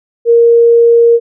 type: tone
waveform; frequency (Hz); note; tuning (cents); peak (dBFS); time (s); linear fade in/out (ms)
sine; 467.4; A#4; +5; -3; 0.25-1.2; 50
effects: none